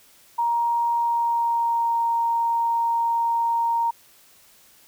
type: tone with pitch glide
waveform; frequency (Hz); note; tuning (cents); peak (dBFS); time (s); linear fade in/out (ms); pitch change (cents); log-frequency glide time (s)
sine; 939 to 929.3; A#5 to A#5; +12 to -6; -19; 0.38-3.91; 10; -18; 0.91-1.97
effects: white hiss -54 dBFS RMS until 4.87 s